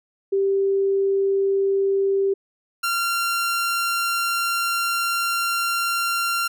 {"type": "tone pair in turn", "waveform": ["sine", "sawtooth"], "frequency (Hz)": [392, 1379.3], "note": ["G4", "F6"], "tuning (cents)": [0, -22], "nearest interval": "octave + minor seventh", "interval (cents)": 2178, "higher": "second", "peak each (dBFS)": -17, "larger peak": "neither", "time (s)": [[0.32, 2.34], [2.83, 6.48]], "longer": "second", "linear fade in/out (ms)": 10, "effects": []}